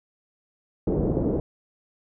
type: low-pass noise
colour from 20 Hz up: white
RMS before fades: -24 dBFS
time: 0.87-1.4 s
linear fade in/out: 2 ms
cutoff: 460 Hz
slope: 24 dB/octave
effects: none